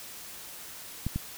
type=clicks; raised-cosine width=5 ms; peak=-17 dBFS; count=2; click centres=1.066 / 1.16 s; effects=white hiss -44 dBFS RMS until 1.37 s